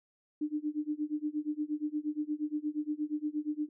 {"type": "tone with tremolo", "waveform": "sine", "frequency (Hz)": 300.8, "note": "D4", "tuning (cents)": 42, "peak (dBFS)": -28, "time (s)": [0.41, 3.69], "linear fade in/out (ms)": 5, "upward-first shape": "sine", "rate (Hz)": 8.5, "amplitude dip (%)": 95, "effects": []}